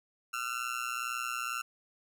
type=tone with amplitude modulation; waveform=30% pulse; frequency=1357 Hz; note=E6; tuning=50 cents sharp; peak=-27 dBFS; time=0.33-1.62 s; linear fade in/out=10 ms; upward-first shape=sine; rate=122 Hz; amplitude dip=90%; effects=none